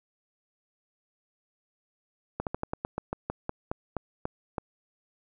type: slowing click train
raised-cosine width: 1 ms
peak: -16 dBFS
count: 14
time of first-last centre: 2.4-4.582 s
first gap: 68 ms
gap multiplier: 1.14
effects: none